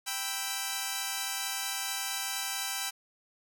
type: chord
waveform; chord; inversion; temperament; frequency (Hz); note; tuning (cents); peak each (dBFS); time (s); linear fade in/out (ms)
5% pulse; E minor; first; equal; 784 / 987.8 / 1318.5; G5 / B5 / E6; 0 / 0 / 0; -23 / -26 / -26; 0.06-2.91; 20
effects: none